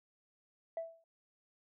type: tone with exponential decay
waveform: sine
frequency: 659.3 Hz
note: E5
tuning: in tune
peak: -32 dBFS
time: 0.77-1.04 s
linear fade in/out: 2 ms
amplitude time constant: 58 ms
effects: tanh soft clip ceiling -32 dBFS